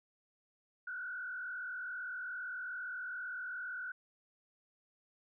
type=tone with frequency modulation; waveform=sine; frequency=1474 Hz; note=F#6; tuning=7 cents flat; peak=-39 dBFS; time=0.87-3.92 s; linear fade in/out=5 ms; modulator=42.4 Hz; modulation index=1.3; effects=none